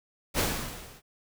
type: noise with level ramp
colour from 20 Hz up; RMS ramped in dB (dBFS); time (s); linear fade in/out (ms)
pink; -23 to -53; 0.34-1.02; 50
effects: none